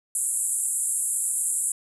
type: band-pass noise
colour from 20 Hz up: white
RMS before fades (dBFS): -26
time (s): 0.15-1.72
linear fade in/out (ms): 2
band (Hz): 7500 to 11000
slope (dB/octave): 96
effects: none